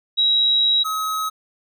sine / square tone pair in turn, 3854 / 1275.8 Hz, B7 / D#6, -43 / +43 cents, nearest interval octave + perfect fifth, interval 1914 cents, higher first, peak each -14 / -22 dBFS, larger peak first, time 0.17-0.84 / 0.84-1.3 s, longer first, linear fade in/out 20 ms, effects none

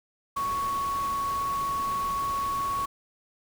sine tone in noise, 1112 Hz, C#6, 5 cents sharp, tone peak -26 dBFS, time 0.36-2.86 s, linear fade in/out 10 ms, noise pink, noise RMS -40 dBFS, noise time 0.36-2.86 s, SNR +11 dB, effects none

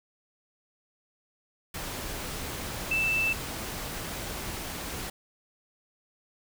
sine tone in noise, 2649 Hz, E7, 8 cents sharp, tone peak -24 dBFS, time 2.91-3.33 s, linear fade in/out 5 ms, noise pink, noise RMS -36 dBFS, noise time 1.74-5.1 s, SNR +9 dB, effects none

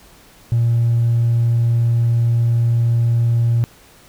sine tone with hard clipping, 117.4 Hz, A#2, 13 cents sharp, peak -13 dBFS, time 0.52-3.64 s, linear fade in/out 0 ms, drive 1 dB, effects pink hiss -47 dBFS RMS until 4.08 s

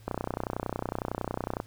click train, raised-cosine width 1 ms, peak -16 dBFS, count 48, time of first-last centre 0.08-1.601 s, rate 30.9 Hz, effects added 108 Hz sine -51 dBFS peak until 1.66 s + pink hiss -59 dBFS RMS until 1.66 s

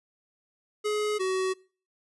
square tone pair in turn, 421.5 / 375.9 Hz, G#4 / F#4, +26 / +27 cents, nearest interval major second, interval 199 cents, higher first, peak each -26 dBFS, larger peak neither, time 0.84-1.19 / 1.19-1.54 s, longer neither, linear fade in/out 20 ms, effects noise-tail reverb RT60 0.4 s tail -23 dB re dry + resampled to 24000 Hz

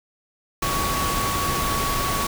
sine tone in noise, 1122 Hz, C#6, 21 cents sharp, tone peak -25 dBFS, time 0.62-2.27 s, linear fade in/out 5 ms, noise pink, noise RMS -25 dBFS, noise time 0.62-2.27 s, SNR -3 dB, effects none

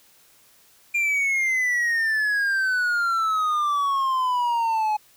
triangle exponential sweep, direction down, 2400 to 842 Hz, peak -18 dBFS, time 0.94-4.97 s, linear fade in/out 10 ms, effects white hiss -56 dBFS RMS until 5.16 s

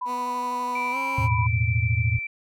sine tone with vibrato, 987.8 Hz, B5, in tune, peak -26 dBFS, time 0.01-1.47 s, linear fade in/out 10 ms, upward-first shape square, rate 12 Hz, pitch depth 18 cents each way
15% pulse tone with pitch glide, 246.9 to 267.7 Hz, B3 to C4, 0 to +40 cents, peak -27 dBFS, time 0.05-1.29 s, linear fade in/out 50 ms, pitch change +140 cents, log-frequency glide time 0.91-0.97 s
sine tone, 2335 Hz, D7, 11 cents flat, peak -28 dBFS, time 0.75-2.27 s, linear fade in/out 5 ms
sine chord, E suspended fourth, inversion none, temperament equal, 82.41 / 110 / 123.47 Hz, E2 / A2 / B2, 0 / 0 / 0 cents, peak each -26 / -22 / -27 dBFS, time 1.18-2.19 s, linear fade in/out 5 ms
effects none

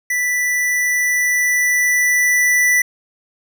square tone with level ramp, 1975.5 Hz, B6, in tune, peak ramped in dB -17 to -12 dBFS, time 0.1-2.82 s, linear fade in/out 5 ms, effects none

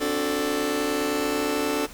sawtooth chord, D dominant seventh, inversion third, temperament just, 264.3 / 293.7 / 367.1 / 440.5 Hz, C4 / D4 / F#4 / A4, +18 / 0 / -14 / +2 cents, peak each -28 / -23 / -29 / -23 dBFS, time 0-1.87 s, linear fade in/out 20 ms, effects pink hiss -44 dBFS RMS until 1.93 s

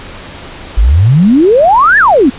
sine exponential two-way sweep, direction up then down, 46.25 to 1811 to 232.1 Hz, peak -3 dBFS, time 0.77-2.3 s, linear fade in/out 10 ms, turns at 1.98 s, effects pink hiss -28 dBFS RMS until 2.38 s + resampled to 8000 Hz

